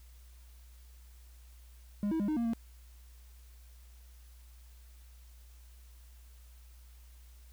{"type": "tone with pitch steps", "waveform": "triangle", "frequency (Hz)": [205, 322.3, 203.6, 307.7, 234.1, 229.5], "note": ["G#3", "E4", "G#3", "D#4", "A#3", "A#3"], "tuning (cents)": [-22, -39, -34, -19, 8, -27], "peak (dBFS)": -27, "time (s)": [2.03, 2.534], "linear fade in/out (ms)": 0, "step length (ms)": 84, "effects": ["added 60 Hz sine -52 dBFS peak until 7.52 s", "white hiss -65 dBFS RMS until 7.52 s"]}